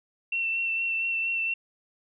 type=tone with vibrato; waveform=sine; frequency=2700 Hz; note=E7; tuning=41 cents sharp; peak=-25 dBFS; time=0.32-1.54 s; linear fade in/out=5 ms; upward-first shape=sine; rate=4.3 Hz; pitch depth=18 cents each way; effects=none